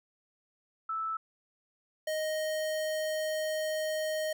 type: tone pair in turn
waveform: sine / square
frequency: 1315 / 622.8 Hz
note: E6 / D#5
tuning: -5 / +2 cents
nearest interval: octave + minor second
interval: 1293 cents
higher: first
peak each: -31 / -31 dBFS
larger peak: neither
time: 0.89-1.17 / 2.07-4.33 s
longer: second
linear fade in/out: 5 ms
effects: none